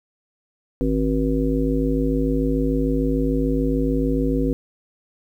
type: harmonic tone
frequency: 53.4 Hz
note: G#1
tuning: 49 cents sharp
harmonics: 1 / 3 / 5 / 7 / 9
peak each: -23 / -27 / -21 / -28 / -26 dBFS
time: 0.81-4.53 s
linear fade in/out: 0 ms
effects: 9-bit